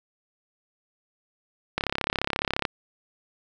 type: click train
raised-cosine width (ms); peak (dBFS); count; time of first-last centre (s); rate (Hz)
0.3; -8; 31; 1.78-2.652; 34.4
effects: none